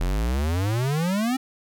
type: exponential sweep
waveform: square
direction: up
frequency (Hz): 41.2 to 268.3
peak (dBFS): -22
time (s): 0-1.37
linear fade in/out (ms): 10
effects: none